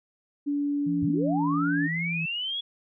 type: tone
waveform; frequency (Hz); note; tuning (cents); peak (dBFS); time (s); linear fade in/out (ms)
sine; 287.4; D4; -37; -24; 0.46-1.88; 20
type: tone with vibrato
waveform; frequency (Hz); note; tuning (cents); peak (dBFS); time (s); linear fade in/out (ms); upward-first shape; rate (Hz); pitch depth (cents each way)
sine; 166.5; E3; +18; -29; 0.86-2.26; 10; sine; 2.7; 35
type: linear sweep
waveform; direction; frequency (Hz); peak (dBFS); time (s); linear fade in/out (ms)
sine; up; 69 to 3391; -28; 1.02-2.61; 10
effects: none